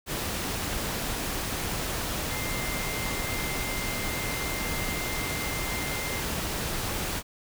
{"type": "tone in noise", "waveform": "sine", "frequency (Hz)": 2093, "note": "C7", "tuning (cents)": 0, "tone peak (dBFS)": -36, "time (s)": [2.28, 6.24], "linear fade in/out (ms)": 50, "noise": "pink", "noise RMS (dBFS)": -31, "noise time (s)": [0.06, 7.23], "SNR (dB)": -8, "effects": []}